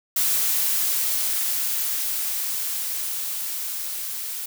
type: noise with level ramp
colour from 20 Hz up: blue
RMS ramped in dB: -21 to -31 dBFS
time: 0.16-4.46 s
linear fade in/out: 5 ms
effects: none